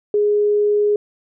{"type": "tone", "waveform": "sine", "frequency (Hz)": 415.3, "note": "G#4", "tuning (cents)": 0, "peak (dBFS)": -13, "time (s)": [0.14, 0.96], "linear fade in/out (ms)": 2, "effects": []}